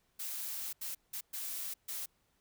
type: noise bursts at uneven times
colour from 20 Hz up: blue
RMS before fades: -40 dBFS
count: 5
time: 0.19-0.73 / 0.81-0.95 / 1.13-1.21 / 1.33-1.74 / 1.88-2.06 s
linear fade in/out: 10 ms
effects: pink hiss -75 dBFS RMS until 2.4 s